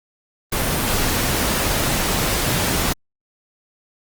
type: noise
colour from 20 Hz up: pink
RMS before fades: -20 dBFS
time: 0.52-2.93 s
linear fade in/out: 5 ms
effects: Opus 24 kbps